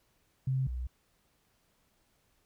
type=tone pair in turn; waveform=sine; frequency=131.8 / 62.17 Hz; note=C3 / B1; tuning=+13 / +12 cents; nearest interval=octave + minor second; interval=1301 cents; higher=first; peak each=-27 / -33 dBFS; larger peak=first; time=0.47-0.67 / 0.67-0.87 s; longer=neither; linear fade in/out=5 ms; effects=pink hiss -72 dBFS RMS until 2.45 s